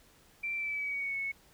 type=tone with pitch glide; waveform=sine; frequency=2349 to 2204 Hz; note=D7 to C#7; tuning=0 to -11 cents; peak=-32 dBFS; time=0.43-1.32 s; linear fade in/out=10 ms; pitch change=-111 cents; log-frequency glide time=0.55-1.17 s; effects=pink hiss -62 dBFS RMS until 1.53 s